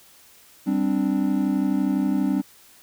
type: chord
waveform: triangle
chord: G suspended fourth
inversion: none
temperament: equal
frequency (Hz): 196 / 261.6 / 293.7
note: G3 / C4 / D4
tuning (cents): 0 / 0 / 0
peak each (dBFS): -22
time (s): 0.66-2.42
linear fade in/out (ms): 20
effects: white hiss -52 dBFS RMS until 2.82 s